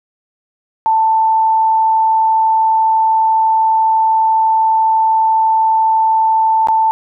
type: tone with dropouts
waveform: sine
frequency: 886 Hz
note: A5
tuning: 12 cents sharp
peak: -9 dBFS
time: 0.86-6.91 s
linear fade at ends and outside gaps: 0 ms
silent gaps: 6.672-6.685 s
effects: none